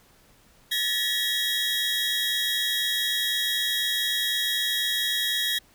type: tone cluster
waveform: 45% pulse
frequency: 1722 / 1806 / 1935 / 3304 / 3804 Hz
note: A6 / A6 / B6 / G#7 / A#7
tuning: -38 / +45 / -36 / -10 / +34 cents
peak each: -35 / -36 / -33 / -27 / -28 dBFS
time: 0.71-5.59 s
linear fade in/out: 10 ms
effects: pink hiss -58 dBFS RMS until 5.74 s